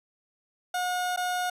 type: tone with dropouts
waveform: 30% pulse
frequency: 723 Hz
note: F#5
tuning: 40 cents flat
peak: -24 dBFS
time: 0.74-1.5 s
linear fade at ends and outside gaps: 5 ms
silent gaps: 1.163-1.173 s
effects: resampled to 32000 Hz